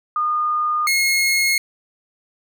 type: tone pair in turn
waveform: sine / sawtooth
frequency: 1221 / 2161 Hz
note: D#6 / C#7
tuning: -33 / -45 cents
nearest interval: minor seventh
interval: 988 cents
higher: second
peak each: -17 / -12 dBFS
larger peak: second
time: 0.16-0.87 / 0.87-1.58 s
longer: neither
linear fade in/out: 2 ms
effects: none